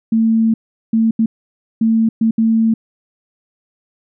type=tone bursts at uneven times; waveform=sine; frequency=224.4 Hz; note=A3; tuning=34 cents sharp; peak=-10 dBFS; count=6; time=0.12-0.54 / 0.93-1.11 / 1.19-1.26 / 1.81-2.09 / 2.21-2.31 / 2.38-2.74 s; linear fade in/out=5 ms; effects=none